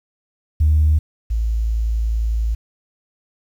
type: tone pair in turn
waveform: sine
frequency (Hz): 76.4 / 55.58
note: D#2 / A1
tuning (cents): -31 / +18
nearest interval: tritone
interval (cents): 551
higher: first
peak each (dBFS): -10 / -16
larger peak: first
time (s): 0.6-0.99 / 1.3-2.55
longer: second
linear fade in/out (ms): 10
effects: tanh soft clip ceiling -7 dBFS + 8-bit

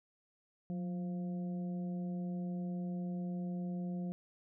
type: harmonic tone with a mistuned harmonic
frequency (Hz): 174.61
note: F3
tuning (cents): 0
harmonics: 1 / 2 / 3 / 4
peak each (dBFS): -36 / -50 / -52 / -55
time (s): 0.7-4.12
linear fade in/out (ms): 0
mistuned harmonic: 1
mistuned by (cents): +49
effects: none

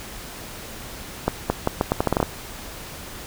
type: accelerating click train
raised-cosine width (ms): 1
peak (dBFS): -4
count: 11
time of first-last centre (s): 1.28-2.228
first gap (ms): 220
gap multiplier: 0.79
effects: pink hiss -37 dBFS RMS until 3.26 s

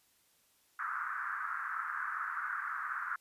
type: band-pass noise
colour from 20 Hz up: pink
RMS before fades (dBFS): -38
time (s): 0.79-3.16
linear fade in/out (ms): 5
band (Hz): 1200 to 1600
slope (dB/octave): 48
effects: white hiss -70 dBFS RMS until 3.2 s + resampled to 32000 Hz

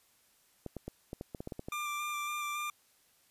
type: clicks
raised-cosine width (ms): 2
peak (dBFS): -26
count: 11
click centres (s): 0.663 / 0.767 / 0.88 / 1.131 / 1.211 / 1.348 / 1.405 / 1.474 / 1.522 / 1.594 / 1.685
type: tone with vibrato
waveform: 25% pulse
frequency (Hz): 1187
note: D6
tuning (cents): +18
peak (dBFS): -31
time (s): 1.72-2.7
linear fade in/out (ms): 2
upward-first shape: square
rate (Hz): 3.6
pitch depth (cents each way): 12
effects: white hiss -68 dBFS RMS until 3.3 s + resampled to 32000 Hz

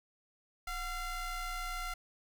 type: ring-modulated tone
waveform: 30% pulse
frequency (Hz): 698.5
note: F5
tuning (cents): 0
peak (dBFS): -31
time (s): 0.67-1.94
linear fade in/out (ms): 5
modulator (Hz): 668
effects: none

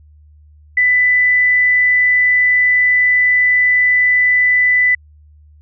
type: tone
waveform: sine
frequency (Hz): 1992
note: B6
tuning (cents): +14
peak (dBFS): -9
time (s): 0.77-4.95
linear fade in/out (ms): 5
effects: added 75 Hz sine -42 dBFS peak until 5.61 s

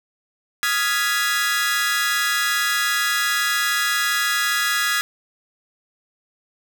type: chord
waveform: sawtooth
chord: F half-diminished seventh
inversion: third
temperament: equal with one note detuned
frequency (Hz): 1244.5 / 1396.9 / 1671.8 / 1975.5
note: Eb6 / F6 / Ab6 / Cb7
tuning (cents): 0 / 0 / +11 / 0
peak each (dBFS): -23 / -23 / -18 / -22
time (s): 0.63-5.01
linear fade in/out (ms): 0
effects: none

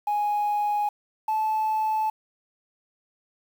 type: tone pair in turn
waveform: sine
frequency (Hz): 830.6 / 869.6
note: G#5 / A5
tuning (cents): 0 / -21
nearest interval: minor second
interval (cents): 79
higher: second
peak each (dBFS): -20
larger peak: neither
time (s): 0.07-0.89 / 1.28-2.1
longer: neither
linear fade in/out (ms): 5
effects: tanh soft clip ceiling -20 dBFS + 8-bit

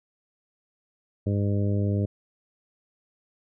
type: harmonic tone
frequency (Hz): 101.3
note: G#2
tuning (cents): -43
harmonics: 1 / 2 / 3 / 4 / 5 / 6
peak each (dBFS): -23 / -29 / -33 / -35 / -37 / -39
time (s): 1.26-2.06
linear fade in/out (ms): 10
effects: none

